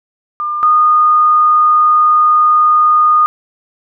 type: tone pair in turn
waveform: sine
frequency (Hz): 1200 / 1227.3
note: D6 / D#6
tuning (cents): +37 / -24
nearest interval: unison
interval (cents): 39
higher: second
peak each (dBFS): -15 / -6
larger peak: second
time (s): 0.4-0.63 / 0.63-3.26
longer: second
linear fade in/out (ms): 0
effects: none